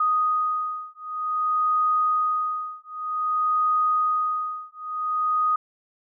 sine beating tone pair, 1244.5 / 1245.03 Hz, D#6 / D#6, 0 / +1 cents, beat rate 0.53 Hz, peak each -24 dBFS, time 0-5.56 s, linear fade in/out 5 ms, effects none

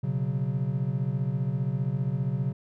triangle chord, B suspended second, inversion none, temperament equal, 123.47 / 138.59 / 185 Hz, B2 / C#3 / F#3, 0 / 0 / 0 cents, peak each -28 / -26 / -31 dBFS, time 0.03-2.53 s, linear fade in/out 10 ms, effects none

